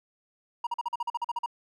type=tone bursts; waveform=triangle; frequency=949 Hz; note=A#5; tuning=31 cents sharp; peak=-25 dBFS; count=12; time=0.64-1.461 s; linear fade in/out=5 ms; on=29 ms; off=43 ms; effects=none

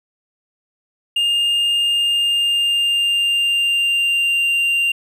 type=tone with pitch glide; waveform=triangle; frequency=2818 to 2782 Hz; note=F7 to F7; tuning=+15 to -7 cents; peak=-13 dBFS; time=1.16-4.92 s; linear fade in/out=5 ms; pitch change=-22 cents; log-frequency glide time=1.75-4.52 s; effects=none

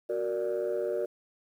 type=chord; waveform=sine; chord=Gb augmented; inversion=none; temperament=equal; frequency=370 / 466.2 / 587.3 Hz; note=Gb4 / Bb4 / D5; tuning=0 / 0 / 0 cents; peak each=-31 dBFS; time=0.09-1.06 s; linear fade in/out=10 ms; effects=tanh soft clip ceiling -23 dBFS + 10-bit

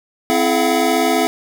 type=tone cluster; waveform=square; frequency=259.3 / 331 / 426.5 / 682 / 742 Hz; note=C4 / E4 / G#4 / F5 / F#5; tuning=-15 / +7 / +46 / -41 / +5 cents; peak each=-21 dBFS; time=0.3-1.27 s; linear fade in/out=0 ms; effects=none

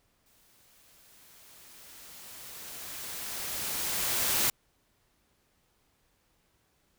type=noise with exponential growth; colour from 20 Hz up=white; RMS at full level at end=-26 dBFS; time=0.26-4.5 s; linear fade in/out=2 ms; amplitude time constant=920 ms; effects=pink hiss -71 dBFS RMS until 6.98 s

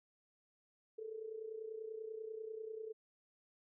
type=tone with amplitude modulation; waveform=sine; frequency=440 Hz; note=A4; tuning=in tune; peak=-40 dBFS; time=0.98-2.93 s; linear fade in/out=10 ms; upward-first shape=sine; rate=30.2 Hz; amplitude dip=70%; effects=none

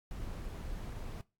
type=noise; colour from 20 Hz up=brown; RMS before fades=-41 dBFS; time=0.11-1.21 s; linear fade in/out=0 ms; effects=noise-tail reverb RT60 0.3 s tail -22 dB re dry + AAC 64 kbps

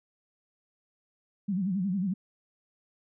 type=tone with vibrato; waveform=sine; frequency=190 Hz; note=F#3; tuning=46 cents sharp; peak=-26 dBFS; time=1.48-2.14 s; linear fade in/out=10 ms; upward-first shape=sine; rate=11 Hz; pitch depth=140 cents each way; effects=none

